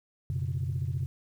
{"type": "chord", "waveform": "sine", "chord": "F# suspended fourth", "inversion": "none", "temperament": "equal with one note detuned", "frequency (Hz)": [90.75, 123.47, 138.59], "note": ["F#2", "B2", "C#3"], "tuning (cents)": [-33, 0, 0], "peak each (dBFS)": -32, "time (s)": [0.3, 1.06], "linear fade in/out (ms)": 0, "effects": ["tanh soft clip ceiling -22 dBFS", "10-bit"]}